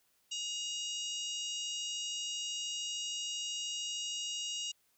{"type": "harmonic tone", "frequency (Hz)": 953, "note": "A#5", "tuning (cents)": 38, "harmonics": [3, 4, 5, 6, 7, 8], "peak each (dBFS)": [-38, -46, -51, -45, -46, -46], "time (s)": [0.31, 4.72], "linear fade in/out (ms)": 10, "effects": ["white hiss -73 dBFS RMS until 4.97 s"]}